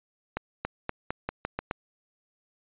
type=accelerating click train; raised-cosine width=0.5 ms; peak=-14 dBFS; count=8; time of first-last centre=0.37-1.711 s; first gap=280 ms; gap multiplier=0.87; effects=resampled to 8000 Hz